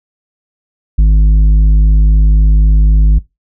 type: tone with tanh clipping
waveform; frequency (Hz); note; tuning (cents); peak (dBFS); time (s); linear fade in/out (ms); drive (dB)
sine; 51.9; G#1; 0; -5; 0.98-3.19; 10; 7
effects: noise-tail reverb RT60 0.2 s tail -20 dB re dry